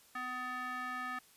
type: tone with band-pass filter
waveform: square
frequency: 251.3 Hz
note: B3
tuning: 30 cents sharp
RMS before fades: -40 dBFS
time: 0.15-1.19 s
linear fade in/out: 5 ms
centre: 1500 Hz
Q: 4.1
effects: white hiss -63 dBFS RMS until 1.36 s + resampled to 32000 Hz